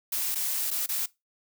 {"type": "noise with dropouts", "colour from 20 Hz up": "blue", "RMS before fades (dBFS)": -29, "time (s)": [0.12, 1.06], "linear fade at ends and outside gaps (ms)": 5, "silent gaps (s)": [[0.347, 0.355], [0.705, 0.712], [0.862, 0.889]], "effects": ["noise-tail reverb RT60 0.2 s tail -20 dB re dry"]}